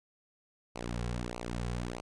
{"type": "tone with flanger", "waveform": "sawtooth", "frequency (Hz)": 59.6, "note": "A#1", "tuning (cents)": 39, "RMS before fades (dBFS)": -37, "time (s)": [0.75, 2.01], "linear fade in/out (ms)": 10, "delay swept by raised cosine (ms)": [0.56, 3.36], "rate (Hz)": 1.6, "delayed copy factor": -0.95, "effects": ["resampled to 22050 Hz"]}